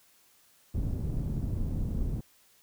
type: low-pass noise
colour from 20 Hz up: pink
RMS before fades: -31 dBFS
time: 0.74-2.21 s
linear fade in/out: 5 ms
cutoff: 200 Hz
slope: 12 dB/octave
effects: white hiss -63 dBFS RMS until 2.62 s